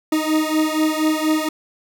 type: beating tone pair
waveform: 40% pulse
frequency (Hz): 309.7 / 313.9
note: D#4 / D#4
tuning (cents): -8 / +15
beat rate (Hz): 4.2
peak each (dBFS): -18 / -20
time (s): 0.12-1.49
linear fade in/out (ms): 5
effects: none